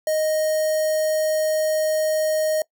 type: tone with notch filter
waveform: square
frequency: 622.3 Hz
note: D#5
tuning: in tune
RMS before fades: -21 dBFS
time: 0.07-2.62 s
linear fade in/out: 2 ms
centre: 2600 Hz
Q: 0.58
effects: noise-tail reverb RT60 0.1 s tail -23 dB re dry